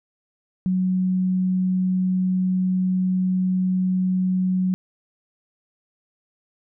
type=tone; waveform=sine; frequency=185 Hz; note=F#3; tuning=in tune; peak=-18 dBFS; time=0.66-4.74 s; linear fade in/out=0 ms; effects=none